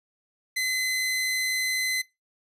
sawtooth tone, 2038 Hz, C7, 46 cents flat, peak -21 dBFS, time 0.56-2.02 s, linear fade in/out 10 ms, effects noise-tail reverb RT60 0.2 s tail -20 dB re dry + resampled to 32000 Hz

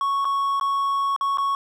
triangle tone with dropouts, 1108 Hz, C#6, 1 cent flat, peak -18 dBFS, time 0.01-1.55 s, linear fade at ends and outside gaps 1 ms, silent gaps 0.246-0.252 / 0.598-0.611 / 1.163-1.21 / 1.373-1.383 s, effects none

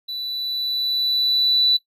triangle tone with level ramp, 3969 Hz, B7, 8 cents sharp, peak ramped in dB -26 to -10 dBFS, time 0.08-1.77 s, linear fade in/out 10 ms, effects noise-tail reverb RT60 0.1 s tail -18 dB re dry + tanh soft clip ceiling -12 dBFS

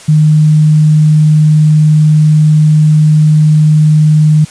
sine tone, 153.4 Hz, D#3, 24 cents flat, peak -3 dBFS, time 0.08-4.45 s, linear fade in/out 10 ms, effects white hiss -33 dBFS RMS until 4.5 s + resampled to 22050 Hz

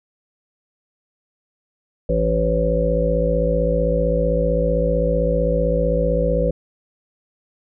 harmonic tone, 55.6 Hz, A1, 19 cents sharp, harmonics 1 / 3 / 5 / 7 / 9 / 10, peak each -21 / -23 / -30 / -30 / -20 / -23 dBFS, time 2.09-6.51 s, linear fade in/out 5 ms, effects none

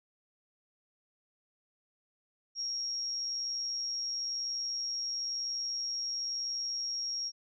sine tone with amplitude modulation, 5588 Hz, F8, in tune, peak -31 dBFS, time 2.55-7.32 s, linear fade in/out 50 ms, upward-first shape sine, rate 121 Hz, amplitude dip 35%, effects none

